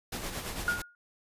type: noise with tremolo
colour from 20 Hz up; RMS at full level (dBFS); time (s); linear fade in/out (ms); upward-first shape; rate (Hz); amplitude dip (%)
pink; -35; 0.12-0.82; 5; sine; 8.9; 50
type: tone with exponential decay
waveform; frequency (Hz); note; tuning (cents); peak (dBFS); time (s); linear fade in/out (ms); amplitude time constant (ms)
sine; 1431; F6; +42; -22; 0.68-0.95; 1; 57
effects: resampled to 32000 Hz

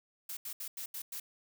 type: noise bursts at uneven times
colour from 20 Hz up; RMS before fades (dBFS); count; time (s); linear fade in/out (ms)
blue; -41; 6; 0.29-0.37 / 0.45-0.53 / 0.6-0.68 / 0.77-0.86 / 0.94-1.02 / 1.12-1.2; 5
effects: none

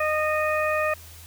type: harmonic tone with a mistuned harmonic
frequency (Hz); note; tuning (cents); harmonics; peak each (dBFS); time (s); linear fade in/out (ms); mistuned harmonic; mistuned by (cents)
615; D#5; -20; 1 / 2 / 3 / 4; -24 / -27 / -29 / -30; 0-0.94; 5; 4; +17
effects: added 82 Hz sine -45 dBFS peak until 1.26 s + white hiss -47 dBFS RMS until 1.26 s

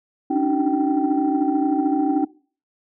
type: tone cluster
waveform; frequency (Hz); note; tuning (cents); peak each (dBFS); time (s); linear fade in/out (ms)
sine; 278.7 / 294.7 / 308.1 / 376.7 / 775; C#4 / D4 / D#4 / F#4 / G5; +9 / +6 / -17 / +31 / -20; -21 / -25 / -21 / -29 / -24; 0.3-2.25; 10
effects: noise-tail reverb RT60 0.4 s tail -21 dB re dry + tanh soft clip ceiling -9 dBFS

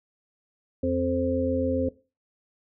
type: harmonic tone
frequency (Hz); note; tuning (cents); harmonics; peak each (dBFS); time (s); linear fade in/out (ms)
87.3; F2; 0; 1 / 3 / 5 / 6; -31 / -26 / -32 / -27; 0.83-1.89; 5
effects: noise-tail reverb RT60 0.3 s tail -18 dB re dry

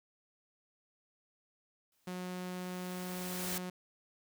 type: noise with exponential growth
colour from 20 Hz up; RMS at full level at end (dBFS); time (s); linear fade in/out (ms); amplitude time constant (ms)
white; -37; 1.92-3.58; 2; 360
type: tone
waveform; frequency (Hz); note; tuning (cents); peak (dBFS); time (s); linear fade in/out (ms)
sawtooth; 181.6; F#3; -32; -35; 2.07-3.7; 5
effects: none

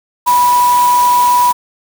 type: tone in noise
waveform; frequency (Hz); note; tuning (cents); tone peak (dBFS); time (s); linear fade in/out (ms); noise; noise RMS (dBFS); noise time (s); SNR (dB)
sine; 980; B5; -14; -7; 0.26-1.53; 20; white; -22; 0.26-1.53; +12
effects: none

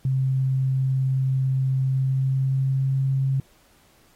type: tone with pitch glide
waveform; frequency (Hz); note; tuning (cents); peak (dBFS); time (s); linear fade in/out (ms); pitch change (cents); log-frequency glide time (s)
sine; 132.3 to 134.46; C3 to C3; +20 to +48; -19; 0.05-3.4; 2; +28; 1.83-3.01
effects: pink hiss -59 dBFS RMS until 4.15 s + AAC 48 kbps

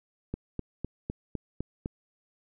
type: click train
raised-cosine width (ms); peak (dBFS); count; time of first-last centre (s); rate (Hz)
3; -19; 7; 0.34-1.859; 3.95
effects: none

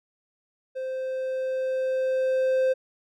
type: tone with level ramp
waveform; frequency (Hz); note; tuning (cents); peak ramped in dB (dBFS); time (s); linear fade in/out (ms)
triangle; 521; C5; -7; -27 to -17; 0.75-2.74; 20
effects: none

